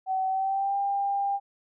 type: tone with pitch glide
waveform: sine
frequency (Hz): 759 to 797.7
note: F#5 to G5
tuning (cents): +44 to +30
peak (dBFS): -24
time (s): 0.06-1.4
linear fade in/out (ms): 50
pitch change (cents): +86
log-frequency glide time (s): 0.28-0.77
effects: none